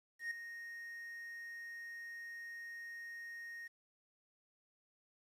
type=tone with ADSR envelope; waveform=triangle; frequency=1860 Hz; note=A#6; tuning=4 cents flat; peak=-34 dBFS; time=0.19-3.68 s; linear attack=120 ms; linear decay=5 ms; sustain=-10 dB; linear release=11 ms; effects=resampled to 32000 Hz + 11-bit